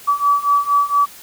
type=beating tone pair; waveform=sine; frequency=1145 / 1149.3 Hz; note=D6 / D6; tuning=-44 / -38 cents; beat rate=4.3 Hz; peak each=-17 / -15 dBFS; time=0.07-1.06 s; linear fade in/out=20 ms; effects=white hiss -40 dBFS RMS until 1.22 s